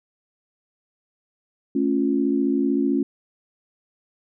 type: chord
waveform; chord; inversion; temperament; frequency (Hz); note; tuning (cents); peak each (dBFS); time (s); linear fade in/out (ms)
sine; A augmented; none; equal with one note detuned; 220 / 275.7 / 349.2; A3 / C#4 / E#4; 0 / -9 / 0; -25 / -20 / -25; 1.75-3.03; 5
effects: none